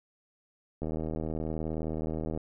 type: click train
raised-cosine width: 2 ms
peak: -21 dBFS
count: 124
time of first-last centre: 0.82-2.375 s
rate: 79.1 Hz
effects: none